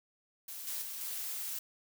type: noise with level steps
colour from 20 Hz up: blue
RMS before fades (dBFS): -44 / -38 / -42 / -39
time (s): 0.48-1.59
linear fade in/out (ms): 5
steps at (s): 0.67 / 0.82 / 1.01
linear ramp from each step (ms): 2
effects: none